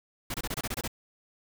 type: noise bursts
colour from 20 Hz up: pink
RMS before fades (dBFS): -33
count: 9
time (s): 0.3-0.878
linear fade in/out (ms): 5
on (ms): 42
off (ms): 25
effects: none